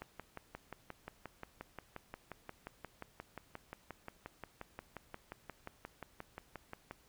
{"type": "click train", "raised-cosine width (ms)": 0.5, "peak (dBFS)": -29, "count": 40, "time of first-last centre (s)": [0.02, 6.91], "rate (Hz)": 5.66, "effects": ["pink hiss -67 dBFS RMS until 7.08 s"]}